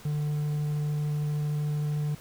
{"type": "tone", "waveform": "triangle", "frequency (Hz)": 148.9, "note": "D3", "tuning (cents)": 24, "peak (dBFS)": -24, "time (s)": [0.05, 2.15], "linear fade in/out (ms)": 5, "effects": ["pink hiss -50 dBFS RMS until 2.2 s"]}